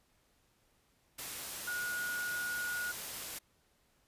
sine tone in noise, 1447 Hz, F#6, 39 cents flat, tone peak -35 dBFS, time 1.67-2.92 s, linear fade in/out 10 ms, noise white, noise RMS -42 dBFS, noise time 1.18-3.39 s, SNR +4 dB, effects pink hiss -72 dBFS RMS until 4.07 s + resampled to 32000 Hz

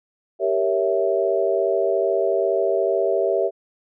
sine chord, G diminished seventh, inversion none, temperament equal with one note detuned, 392 / 466.2 / 556.9 / 659.3 Hz, G4 / Bb4 / Db5 / Fb5, 0 / 0 / +8 / 0 cents, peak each -22 / -25 / -24 / -22 dBFS, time 0.39-3.51 s, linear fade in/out 50 ms, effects none

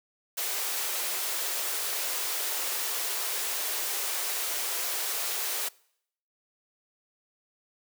white high-pass noise, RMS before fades -31 dBFS, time 0.37-5.69 s, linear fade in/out 10 ms, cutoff 350 Hz, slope 48 dB/octave, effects noise-tail reverb RT60 0.7 s tail -24 dB re dry

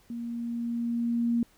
sine tone with level ramp, 235.1 Hz, A#3, 15 cents sharp, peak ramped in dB -33 to -22 dBFS, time 0.1-1.43 s, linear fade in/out 2 ms, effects pink hiss -62 dBFS RMS until 1.57 s

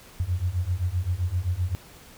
sine beating tone pair, 85.7 / 93.4 Hz, F2 / F#2, -32 / +17 cents, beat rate 7.7 Hz, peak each -27 / -26 dBFS, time 0.2-1.75 s, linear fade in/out 0 ms, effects pink hiss -49 dBFS RMS until 2.17 s

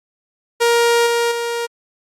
sawtooth tone with level steps, 470.2 Hz, A#4, 15 cents sharp, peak -8 / -11 / -16 dBFS, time 0.6-1.67 s, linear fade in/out 20 ms, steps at 1.06 / 1.31 s, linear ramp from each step 10 ms, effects low-pass 12000 Hz 12 dB/octave + Opus 48 kbps

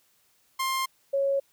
sawtooth / sine tone pair in turn, 1057 / 551.9 Hz, C6 / C#5, +17 / -8 cents, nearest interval major seventh, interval 1125 cents, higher first, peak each -22 dBFS, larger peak neither, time 0.59-0.86 / 1.13-1.4 s, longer neither, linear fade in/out 10 ms, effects white hiss -66 dBFS RMS until 1.52 s

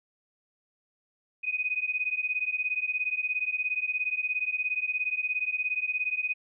sine beating tone pair, 2489 / 2506 Hz, D#7 / D#7, 0 / +12 cents, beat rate 17 Hz, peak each -30 / -30 dBFS, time 1.43-6.34 s, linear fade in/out 20 ms, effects none

